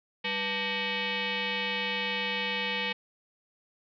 sine tone with frequency modulation, 197.1 Hz, G3, 10 cents sharp, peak -28 dBFS, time 0.24-2.93 s, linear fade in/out 10 ms, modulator 688 Hz, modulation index 4.8, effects none

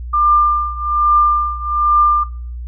sine tone with tremolo, 1195 Hz, D6, 30 cents sharp, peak -7 dBFS, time 0.13-2.24 s, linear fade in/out 10 ms, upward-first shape triangle, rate 1.2 Hz, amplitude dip 90%, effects noise-tail reverb RT60 0.5 s tail -21 dB re dry + added 60 Hz sine -24 dBFS peak until 2.67 s

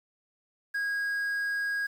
triangle tone with quantisation, 1640 Hz, G#6, 22 cents flat, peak -26 dBFS, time 0.74-1.87 s, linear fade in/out 10 ms, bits 9, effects none

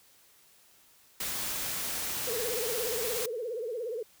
white noise, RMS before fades -34 dBFS, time 1.2-3.26 s, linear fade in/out 5 ms
sine tone with vibrato, 466.2 Hz, A#4, in tune, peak -32 dBFS, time 2.27-4.03 s, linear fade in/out 5 ms, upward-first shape triangle, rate 17 Hz, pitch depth 180 cents each way
effects white hiss -61 dBFS RMS until 4.2 s

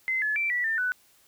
sine tone with pitch steps, 2060 / 1715 / 2341 / 1952 / 1795 / 1492 Hz, C7 / A6 / D7 / B6 / A6 / F#6, -28 / -45 / -6 / -21 / +34 / +14 cents, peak -24 dBFS, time 0.08-0.92 s, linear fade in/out 0 ms, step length 140 ms, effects white hiss -61 dBFS RMS until 1.27 s

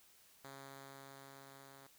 5% pulse tone with level ramp, 136.9 Hz, C#3, 21 cents flat, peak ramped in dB -39 to -46 dBFS, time 0.44-1.87 s, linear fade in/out 5 ms, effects white hiss -66 dBFS RMS until 1.98 s

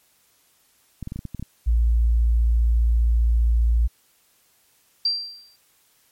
clicks, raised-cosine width 5 ms, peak -19 dBFS, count 9, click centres 1.027 / 1.074 / 1.121 / 1.16 / 1.191 / 1.253 / 1.347 / 1.396 / 1.426 s
sine tone, 57.5 Hz, A#1, 23 cents flat, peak -15 dBFS, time 1.66-3.88 s, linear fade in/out 20 ms
sine tone with exponential decay, 4715 Hz, D8, 6 cents sharp, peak -16 dBFS, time 5.05-5.56 s, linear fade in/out 5 ms, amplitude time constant 110 ms
effects white hiss -61 dBFS RMS until 6.11 s + MP3 64 kbps

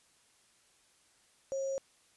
sine tone with sample-and-hold, 541 Hz, C#5, 42 cents flat, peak -32 dBFS, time 1.52-1.78 s, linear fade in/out 0 ms, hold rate 6300 Hz, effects white hiss -67 dBFS RMS until 2.16 s + resampled to 24000 Hz

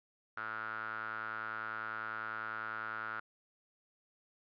sawtooth tone with band-pass filter, 110 Hz, A2, in tune, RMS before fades -41 dBFS, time 0.37-3.2 s, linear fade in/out 5 ms, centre 1400 Hz, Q 9.9, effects resampled to 11025 Hz

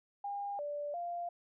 sine tone with pitch steps, 807 / 584 / 695 Hz, G#5 / D5 / F5, -50 / -10 / -9 cents, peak -36 dBFS, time 0.24-1.29 s, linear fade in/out 5 ms, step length 350 ms, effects none

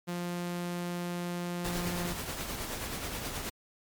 sawtooth tone, 175.3 Hz, F3, 7 cents sharp, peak -29 dBFS, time 0.07-2.14 s, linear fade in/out 20 ms
pink noise with tremolo, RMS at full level -35 dBFS, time 1.64-3.5 s, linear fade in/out 10 ms, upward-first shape triangle, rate 9.4 Hz, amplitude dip 45%
effects MP3 96 kbps

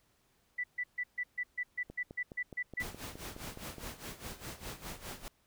sine tone bursts, 1975.5 Hz, B6, in tune, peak -32 dBFS, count 12, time 0.58-2.828 s, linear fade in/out 10 ms, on 59 ms, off 140 ms
click train, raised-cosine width 2 ms, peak -32 dBFS, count 10, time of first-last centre 1.9-3.783 s, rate 4.78 Hz
pink noise with tremolo, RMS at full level -42 dBFS, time 2.8-5.28 s, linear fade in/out 0 ms, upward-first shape sine, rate 4.9 Hz, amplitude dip 80%
effects pink hiss -72 dBFS RMS until 5.46 s

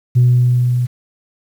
sine tone with level ramp, 123.47 Hz, B2, in tune, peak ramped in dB -5 to -13 dBFS, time 0.15-0.87 s, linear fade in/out 20 ms, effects tanh soft clip ceiling -4 dBFS + 7-bit

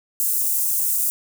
white high-pass noise, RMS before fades -21 dBFS, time 0.2-1.1 s, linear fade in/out 0 ms, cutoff 7700 Hz, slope 24 dB/octave, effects none

